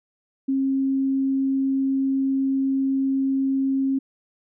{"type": "tone", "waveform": "sine", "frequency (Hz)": 269.2, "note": "C4", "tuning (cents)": 49, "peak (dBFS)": -19, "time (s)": [0.48, 3.99], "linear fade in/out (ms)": 10, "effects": []}